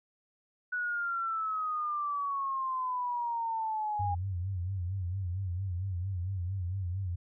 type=exponential sweep; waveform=sine; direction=down; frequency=1480 to 810 Hz; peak=-30 dBFS; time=0.72-4.15 s; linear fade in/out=10 ms
type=tone with vibrato; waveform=sine; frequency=92.5 Hz; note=F#2; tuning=in tune; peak=-31 dBFS; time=3.99-7.16 s; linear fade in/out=10 ms; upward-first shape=sine; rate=4.4 Hz; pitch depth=110 cents each way
effects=none